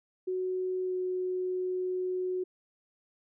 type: tone with pitch glide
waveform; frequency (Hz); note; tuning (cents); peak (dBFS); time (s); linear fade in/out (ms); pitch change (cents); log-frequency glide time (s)
sine; 370 to 367.4; F#4 to F#4; 0 to -12; -29; 0.27-2.44; 10; -12; 0.84-0.94
effects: none

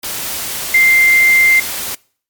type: tone in noise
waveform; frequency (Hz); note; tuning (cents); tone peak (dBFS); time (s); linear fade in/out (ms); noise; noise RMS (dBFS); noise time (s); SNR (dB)
sine; 2093; C7; 0; -6; 0.74-1.6; 5; white; -22; 0.03-1.95; +13
effects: noise-tail reverb RT60 0.5 s tail -25 dB re dry + MP3 96 kbps

